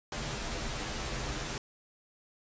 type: noise with comb filter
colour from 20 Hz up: pink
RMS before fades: -36 dBFS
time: 0.12-1.58 s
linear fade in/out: 2 ms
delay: 11 ms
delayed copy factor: -0.85
effects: resampled to 16000 Hz